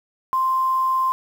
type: tone with quantisation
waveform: sine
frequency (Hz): 1046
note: C6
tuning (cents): -1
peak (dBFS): -17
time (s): 0.33-1.12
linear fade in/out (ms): 0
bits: 7
effects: none